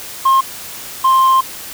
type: tone pair in turn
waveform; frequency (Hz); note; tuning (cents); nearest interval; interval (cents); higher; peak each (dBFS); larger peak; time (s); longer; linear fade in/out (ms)
sine; 1067 / 1052.3; C6 / C6; +34 / +10; unison; 24; first; -5; neither; 0.25-0.41 / 1.04-1.41; second; 10
effects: tanh soft clip ceiling -7 dBFS + white hiss -30 dBFS RMS until 1.73 s